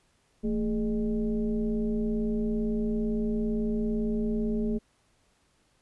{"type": "tone with frequency modulation", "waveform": "sine", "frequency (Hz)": 221.9, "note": "A3", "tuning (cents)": 15, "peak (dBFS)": -25, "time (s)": [0.43, 4.79], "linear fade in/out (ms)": 20, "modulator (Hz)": 193, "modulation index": 0.91, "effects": ["pink hiss -68 dBFS RMS until 5.81 s", "resampled to 24000 Hz"]}